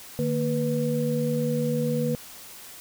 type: tone cluster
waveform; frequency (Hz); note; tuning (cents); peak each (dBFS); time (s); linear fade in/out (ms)
sine; 152 / 232.2 / 490.9; D#3 / A#3 / B4; -40 / -7 / -10; -27; 0.19-2.15; 0
effects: white hiss -44 dBFS RMS until 2.8 s